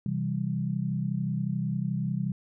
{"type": "chord", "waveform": "sine", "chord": "C major", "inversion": "none", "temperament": "equal", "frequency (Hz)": [130.81, 164.81, 196], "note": ["C3", "E3", "G3"], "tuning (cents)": [0, 0, 0], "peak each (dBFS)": -31, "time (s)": [0.06, 2.32], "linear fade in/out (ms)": 2, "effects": []}